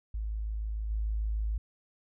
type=tone with level steps; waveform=sine; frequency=53.4 Hz; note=G#1; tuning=49 cents sharp; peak=-31 / -28 dBFS; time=0.14-1.58 s; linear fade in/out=5 ms; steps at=0.89 s; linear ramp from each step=20 ms; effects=none